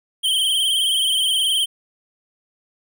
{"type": "tone with vibrato", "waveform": "square", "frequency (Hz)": 3136, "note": "G7", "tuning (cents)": 0, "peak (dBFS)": -17, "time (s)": [0.23, 1.66], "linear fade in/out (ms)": 20, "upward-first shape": "triangle", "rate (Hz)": 19, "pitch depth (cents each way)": 80, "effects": []}